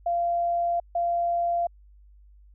sine tone pair in turn, 690 / 690 Hz, F5 / F5, -21 / -21 cents, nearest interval unison, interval 0 cents, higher neither, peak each -22 dBFS, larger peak neither, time 0.06-0.8 / 0.95-1.67 s, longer first, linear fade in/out 5 ms, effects added 50 Hz sine -50 dBFS peak until 2.54 s

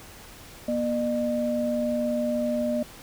sine tone pair together, 239.5 / 604.9 Hz, A#3 / D#5, +47 / -49 cents, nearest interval octave + major third, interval 1604 cents, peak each -26 dBFS, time 0.68-2.83 s, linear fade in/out 5 ms, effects pink hiss -46 dBFS RMS until 3.02 s

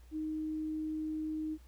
sine tone, 311.1 Hz, D#4, in tune, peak -34 dBFS, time 0.11-1.58 s, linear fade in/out 50 ms, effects added 60 Hz sine -53 dBFS peak until 1.67 s + pink hiss -67 dBFS RMS until 1.67 s

